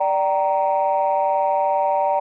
sine chord, G minor, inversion second, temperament equal with one note detuned, 587.3 / 771 / 932.3 Hz, D5 / G5 / Bb5, 0 / -29 / 0 cents, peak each -20 dBFS, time 0-2.2 s, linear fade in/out 10 ms, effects tanh soft clip ceiling -10 dBFS

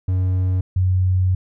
triangle / sine tone pair in turn, 92.5 / 92.5 Hz, F#2 / F#2, 0 / 0 cents, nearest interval unison, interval 0 cents, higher neither, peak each -14 / -14 dBFS, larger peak neither, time 0.08-0.61 / 0.76-1.35 s, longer second, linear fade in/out 5 ms, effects none

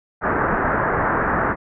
white low-pass noise, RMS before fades -20 dBFS, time 0.21-1.56 s, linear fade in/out 50 ms, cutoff 1700 Hz, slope 48 dB/octave, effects none

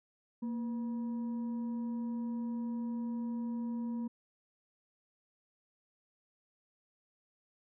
sine tone with frequency modulation, 233.1 Hz, A#3, in tune, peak -34 dBFS, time 0.42-4.08 s, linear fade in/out 10 ms, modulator 729 Hz, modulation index 0.22, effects none

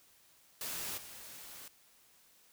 white noise with level steps, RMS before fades -40 / -50 dBFS, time 0.61-1.68 s, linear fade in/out 2 ms, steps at 0.97 s, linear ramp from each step 10 ms, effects white hiss -65 dBFS RMS until 2.52 s

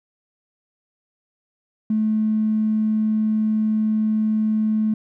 triangle tone, 216.6 Hz, A3, 27 cents flat, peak -13 dBFS, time 1.9-4.94 s, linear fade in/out 5 ms, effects tanh soft clip ceiling -15 dBFS

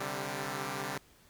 5% pulse chord, C suspended second, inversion none, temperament equal with one note detuned, 132.33 / 146.83 / 196 Hz, C3 / D3 / G3, +20 / 0 / 0 cents, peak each -28 dBFS, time 0-0.98 s, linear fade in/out 5 ms, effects pink hiss -62 dBFS RMS until 1.29 s

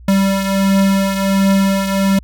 square beating tone pair, 194.7 / 196.1 Hz, G3 / G3, -12 / +1 cents, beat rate 1.4 Hz, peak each -13 / -20 dBFS, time 0.08-2.19 s, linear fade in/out 5 ms, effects added 60 Hz sine -35 dBFS peak until 2.23 s

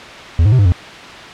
triangle tone with pitch steps, 83.3 / 105.3 / 128.7 / 100.5 / 88.3 Hz, E2 / G#2 / C3 / G2 / F2, +19 / +24 / -28 / +44 / +20 cents, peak -5 dBFS, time 0.39-0.72 s, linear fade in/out 0 ms, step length 66 ms, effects white hiss -31 dBFS RMS until 1.33 s + low-pass 3000 Hz 12 dB/octave

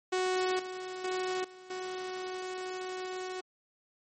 sawtooth tone with level steps, 370 Hz, F#4, in tune, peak -24 / -34 / -27 / -45 / -32 dBFS, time 0.12-3.41 s, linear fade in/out 10 ms, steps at 0.59 / 1.04 / 1.44 / 1.7 s, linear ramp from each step 5 ms, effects MP3 32 kbps

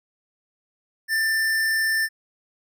sine tone with hard clipping, 1781 Hz, A6, 21 cents sharp, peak -21 dBFS, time 1.08-2.09 s, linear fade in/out 50 ms, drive 17 dB, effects none

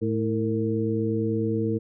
harmonic tone with a mistuned harmonic, 109.1 Hz, A2, 14 cents flat, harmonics 1 / 2 / 3 / 4, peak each -28 / -28 / -28 / -28 dBFS, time 0.01-1.79 s, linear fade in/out 20 ms, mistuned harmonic 4, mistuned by +73 cents, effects none

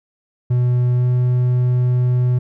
triangle tone with pitch glide, 123.47 to 124.47 Hz, B2 to B2, 0 to +14 cents, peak -11 dBFS, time 0.5-2.39 s, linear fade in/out 10 ms, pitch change +14 cents, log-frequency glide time 0.95-1.05 s, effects none

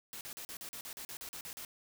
white noise bursts, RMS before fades -45 dBFS, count 13, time 0.13-1.649 s, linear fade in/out 0 ms, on 79 ms, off 41 ms, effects none

